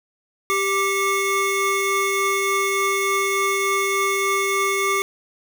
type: tone cluster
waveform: square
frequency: 392.8 / 1175 / 2183 Hz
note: G4 / D6 / C#7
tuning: +4 / +1 / -27 cents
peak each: -24 dBFS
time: 0.5-5.02 s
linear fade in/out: 0 ms
effects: none